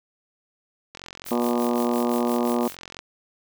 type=click train; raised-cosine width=0.2 ms; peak=-20 dBFS; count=92; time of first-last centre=0.95-2.99 s; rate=44.6 Hz
type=noise with tremolo; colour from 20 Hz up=blue; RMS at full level=-36 dBFS; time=1.25-2.76 s; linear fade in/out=20 ms; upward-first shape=sine; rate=5.8 Hz; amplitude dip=80%
type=harmonic tone; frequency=120 Hz; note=B2; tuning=49 cents flat; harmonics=2 / 3 / 4 / 5 / 6 / 7 / 8 / 9 / 10; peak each=-23 / -27 / -29 / -31 / -33 / -34 / -35 / -36 / -37 dBFS; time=1.31-2.68 s; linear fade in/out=5 ms
effects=none